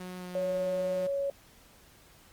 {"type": "tone with pitch glide", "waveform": "sawtooth", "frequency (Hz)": [182.2, 180.11], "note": ["F#3", "F#3"], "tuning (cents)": [-26, -46], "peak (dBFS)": -35, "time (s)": [0, 1.07], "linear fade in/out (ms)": 5, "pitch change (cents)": -20, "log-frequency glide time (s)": [0.18, 0.26]}
{"type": "tone", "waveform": "sine", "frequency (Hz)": 557, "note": "C#5", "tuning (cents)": 8, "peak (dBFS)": -28, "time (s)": [0.35, 1.3], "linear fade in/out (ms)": 2}
{"effects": ["pink hiss -58 dBFS RMS until 2.32 s", "Opus 32 kbps"]}